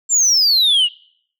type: exponential sweep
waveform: sine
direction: down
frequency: 7459 to 2794 Hz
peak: -8 dBFS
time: 0.09-0.89 s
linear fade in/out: 50 ms
effects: noise-tail reverb RT60 0.6 s tail -24 dB re dry + tanh soft clip ceiling -10 dBFS